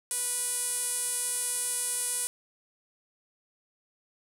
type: tone with band-pass filter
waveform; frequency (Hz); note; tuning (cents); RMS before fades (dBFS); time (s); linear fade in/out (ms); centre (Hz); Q
sawtooth; 490.6; B4; -12; -31; 0.11-2.27; 0; 9600; 5.4
effects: none